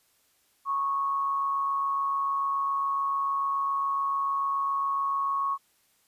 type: tone with amplitude modulation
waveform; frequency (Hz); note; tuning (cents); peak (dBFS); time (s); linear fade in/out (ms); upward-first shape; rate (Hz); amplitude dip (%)
sine; 1103; C#6; -9; -23; 0.65-5.58; 50; sine; 147; 40
effects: white hiss -67 dBFS RMS until 6.07 s + resampled to 32000 Hz